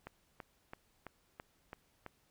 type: click train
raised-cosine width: 0.5 ms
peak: -30 dBFS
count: 7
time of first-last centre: 0.07-2.063 s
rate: 3.01 Hz
effects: pink hiss -73 dBFS RMS until 2.3 s

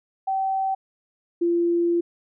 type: tone pair in turn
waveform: sine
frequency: 770 / 343 Hz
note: G5 / F4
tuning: -31 / -31 cents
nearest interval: octave + major second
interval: 1400 cents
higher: first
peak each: -21 / -18 dBFS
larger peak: second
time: 0.27-0.75 / 1.41-2.01 s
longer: second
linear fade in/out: 10 ms
effects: none

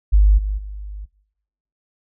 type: tone with level steps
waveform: sine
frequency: 50.7 Hz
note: G#1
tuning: 41 cents flat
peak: -8 / -19 / -28 dBFS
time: 0.12-1.06 s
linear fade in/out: 20 ms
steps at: 0.37 / 0.57 s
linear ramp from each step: 20 ms
effects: noise-tail reverb RT60 0.9 s tail -23 dB re dry

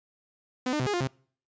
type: tone with pitch steps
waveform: sawtooth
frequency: 253.4 / 301.3 / 127.8 / 413.4 / 352 / 132.6 Hz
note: B3 / D4 / C3 / G#4 / F4 / C3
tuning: +45 / +44 / -40 / -8 / +14 / +23 cents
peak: -22 dBFS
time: 0.66-1.074 s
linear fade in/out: 5 ms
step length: 69 ms
effects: noise-tail reverb RT60 0.5 s tail -26 dB re dry + resampled to 16000 Hz

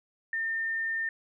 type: tone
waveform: sine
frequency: 1810 Hz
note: A6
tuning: 48 cents sharp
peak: -28 dBFS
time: 0.33-1.09 s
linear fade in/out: 2 ms
effects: none

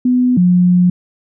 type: tone pair in turn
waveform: sine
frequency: 249.9 / 178.91 Hz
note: B3 / F3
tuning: +21 / +42 cents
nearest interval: tritone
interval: 579 cents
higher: first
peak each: -9 / -7 dBFS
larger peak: second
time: 0.05-0.37 / 0.37-0.9 s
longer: second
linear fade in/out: 5 ms
effects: none

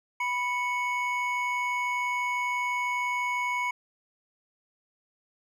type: tone pair together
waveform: triangle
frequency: 985 / 2217 Hz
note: B5 / C#7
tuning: -5 / 0 cents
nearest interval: octave + major second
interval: 1405 cents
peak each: -27 / -28 dBFS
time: 0.2-3.71 s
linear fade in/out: 5 ms
effects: none

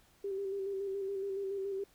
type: tone with vibrato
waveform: sine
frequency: 392 Hz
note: G4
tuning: in tune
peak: -34 dBFS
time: 0.24-1.84 s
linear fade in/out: 5 ms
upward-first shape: square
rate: 7.1 Hz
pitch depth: 30 cents each way
effects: pink hiss -66 dBFS RMS until 1.94 s

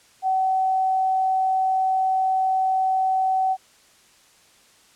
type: tone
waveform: sine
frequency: 758 Hz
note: F#5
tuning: 42 cents sharp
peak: -18 dBFS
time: 0.22-3.57 s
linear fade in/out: 50 ms
effects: white hiss -55 dBFS RMS until 4.95 s + low-pass 9000 Hz 12 dB/octave

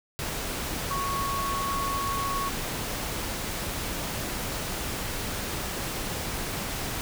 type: tone in noise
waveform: sine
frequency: 1108 Hz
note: C#6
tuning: 1 cent flat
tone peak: -28 dBFS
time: 0.91-2.49 s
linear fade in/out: 0 ms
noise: pink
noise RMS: -32 dBFS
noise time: 0.19-7.01 s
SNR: +1 dB
effects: none

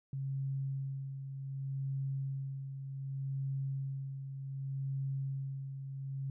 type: tone with tremolo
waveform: sine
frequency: 136 Hz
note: C#3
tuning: 33 cents flat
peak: -33 dBFS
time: 0.13-6.3 s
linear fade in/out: 2 ms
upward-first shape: sine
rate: 0.66 Hz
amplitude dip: 55%
effects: none

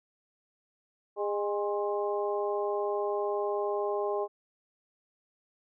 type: harmonic tone with a mistuned harmonic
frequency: 204.5 Hz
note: G#3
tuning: 26 cents flat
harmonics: 2 / 3 / 4 / 5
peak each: -30 / -34 / -36 / -38 dBFS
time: 1.16-4.28 s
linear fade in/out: 50 ms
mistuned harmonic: 5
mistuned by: +55 cents
effects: none

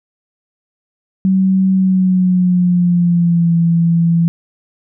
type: tone with pitch glide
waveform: sine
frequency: 189.7 to 168.03 Hz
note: F#3 to E3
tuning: +43 to +33 cents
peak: -9 dBFS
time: 1.25-4.28 s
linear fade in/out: 0 ms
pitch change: -210 cents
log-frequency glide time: 1.73-3.54 s
effects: none

